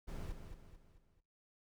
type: noise with echo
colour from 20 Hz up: brown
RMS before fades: -43 dBFS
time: 0.07-0.33 s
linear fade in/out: 20 ms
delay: 220 ms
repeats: 4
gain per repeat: -7 dB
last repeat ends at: 1.21 s
effects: noise-tail reverb RT60 0.3 s tail -18 dB re dry